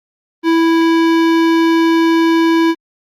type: tone with hard clipping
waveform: sine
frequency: 329.6 Hz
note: E4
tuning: in tune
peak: -11 dBFS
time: 0.43-2.75 s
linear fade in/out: 50 ms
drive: 18 dB
effects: Opus 32 kbps